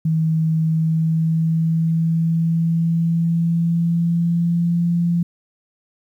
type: tone with pitch glide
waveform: sine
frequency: 160 to 171.48 Hz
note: D#3 to F3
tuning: +49 to -31 cents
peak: -15 dBFS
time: 0.05-5.23 s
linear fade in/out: 5 ms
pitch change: +120 cents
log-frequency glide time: 0.64-4.86 s
effects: 9-bit